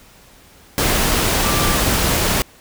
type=tone in noise; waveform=sine; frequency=1174.7 Hz; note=D6; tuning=in tune; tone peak=-24 dBFS; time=1.43-1.76 s; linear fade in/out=0 ms; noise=pink; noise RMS=-17 dBFS; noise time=0.78-2.42 s; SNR=-10 dB; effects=pink hiss -47 dBFS RMS until 2.6 s